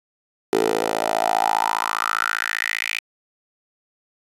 10% pulse tone with high-pass filter sweep, 55 Hz, A1, in tune, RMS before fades -22 dBFS, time 0.53-2.99 s, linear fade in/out 0 ms, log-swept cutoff 410 to 2400 Hz, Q 5.6, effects resampled to 32000 Hz

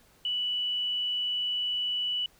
sine tone, 2960 Hz, F#7, in tune, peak -27 dBFS, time 0.25-2.26 s, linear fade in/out 2 ms, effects pink hiss -61 dBFS RMS until 2.39 s

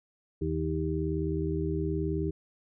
harmonic tone, 79.1 Hz, D#2, 29 cents sharp, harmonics 1 / 2 / 4 / 5, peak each -33 / -33 / -33 / -33 dBFS, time 0.41-2.31 s, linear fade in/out 10 ms, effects none

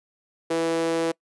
sawtooth tone with high-pass filter, 164.81 Hz, E3, in tune, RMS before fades -24 dBFS, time 0.5-1.12 s, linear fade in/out 10 ms, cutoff 410 Hz, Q 8.6, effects noise-tail reverb RT60 0.1 s tail -25 dB re dry + resampled to 24000 Hz

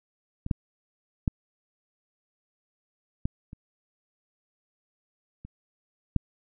clicks, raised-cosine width 5 ms, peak -21 / -10 / -11 / -14 / -29 / -29 / -10 dBFS, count 7, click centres 0.464 / 0.512 / 1.278 / 3.255 / 3.531 / 5.45 / 6.163 s, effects none

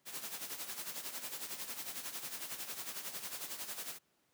white noise with tremolo, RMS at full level -41 dBFS, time 0.05-3.99 s, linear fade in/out 50 ms, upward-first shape sine, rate 11 Hz, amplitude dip 65%, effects pink hiss -75 dBFS RMS until 4.33 s + high-pass 150 Hz 12 dB/octave

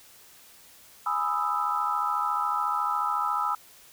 sine chord, E major seventh, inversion first, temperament equal, 830.6 / 987.8 / 1244.5 / 1318.5 Hz, G#5 / B5 / D#6 / E6, 0 / 0 / 0 / 0 cents, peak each -32 / -31 / -30 / -28 dBFS, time 1.06-3.55 s, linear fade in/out 5 ms, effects white hiss -53 dBFS RMS until 3.92 s

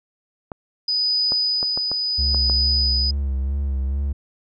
clicks, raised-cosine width 1 ms, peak -16 dBFS, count 7, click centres 0.518 / 1.321 / 1.629 / 1.775 / 1.916 / 2.346 / 2.498 s
sine tone with tremolo, 4978 Hz, D#8, in tune, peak -17 dBFS, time 0.88-3.11 s, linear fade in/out 5 ms, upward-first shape sine, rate 0.72 Hz, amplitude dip 35%
triangle tone with vibrato, 68.3 Hz, C#2, 25 cents flat, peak -18 dBFS, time 2.18-4.13 s, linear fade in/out 10 ms, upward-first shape sine, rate 2.3 Hz, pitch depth 53 cents each way
effects none

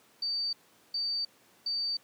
sine tone bursts, 4609 Hz, D8, 33 cents flat, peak -29 dBFS, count 3, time 0.22-1.97 s, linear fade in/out 5 ms, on 310 ms, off 410 ms, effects pink hiss -62 dBFS RMS until 2.03 s + high-pass 200 Hz 12 dB/octave

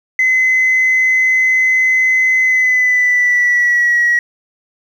sine tone with pitch glide, 2039 to 1913.5 Hz, C7 to A#6, -45 to +45 cents, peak -8 dBFS, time 0.19-4.19 s, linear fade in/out 2 ms, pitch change -110 cents, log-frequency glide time 2.42-3.99 s, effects tanh soft clip ceiling -6 dBFS + 7-bit

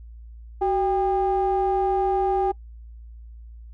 triangle ring-modulated tone, 210 Hz, G#3, 19 cents sharp, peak -14 dBFS, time 0.61-2.52 s, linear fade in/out 10 ms, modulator 586 Hz, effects noise-tail reverb RT60 0.1 s tail -24 dB re dry + added 57 Hz sine -39 dBFS peak until 3.73 s

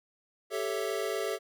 square chord, A dominant seventh, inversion third, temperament equal, 392 / 440 / 554.4 / 659.3 Hz, G4 / A4 / C#5 / E5, 0 / 0 / 0 / 0 cents, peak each -36 / -35 / -39 / -38 dBFS, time 0.5-1.39 s, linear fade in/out 50 ms, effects none

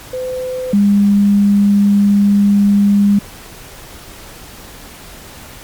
sine tone pair in turn, 510 / 202.4 Hz, C5 / G#3, -44 / -44 cents, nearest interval octave + major third, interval 1600 cents, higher first, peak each -18 / -7 dBFS, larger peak second, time 0.13-0.73 / 0.73-3.19 s, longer second, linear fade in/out 5 ms, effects pink hiss -35 dBFS RMS until 5.63 s + MP3 96 kbps

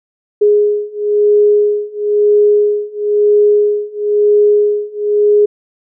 sine beating tone pair, 415.3 / 416.3 Hz, G#4 / G#4, 0 / +4 cents, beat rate 1 Hz, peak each -12 / -11 dBFS, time 0.41-5.46 s, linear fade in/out 10 ms, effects none

